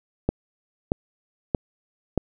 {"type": "click train", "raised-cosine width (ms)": 2, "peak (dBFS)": -7, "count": 4, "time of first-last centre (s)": [0.29, 2.177], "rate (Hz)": 1.59, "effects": []}